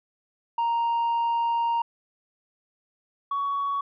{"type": "tone pair in turn", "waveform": "sine", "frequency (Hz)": [932.3, 1121.5], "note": ["A#5", "C#6"], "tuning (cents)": [0, 20], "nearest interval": "minor third", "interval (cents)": 320, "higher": "second", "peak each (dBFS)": [-19, -23], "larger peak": "first", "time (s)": [[0.58, 1.82], [3.31, 3.81]], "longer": "first", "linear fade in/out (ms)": 5, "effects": ["tanh soft clip ceiling -21 dBFS"]}